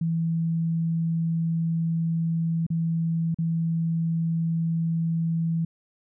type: tone with dropouts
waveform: sine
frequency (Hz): 164.81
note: E3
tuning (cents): 0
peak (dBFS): -22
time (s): 0.01-5.65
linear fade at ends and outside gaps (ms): 5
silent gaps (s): 2.666-2.702 / 3.345-3.386
effects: none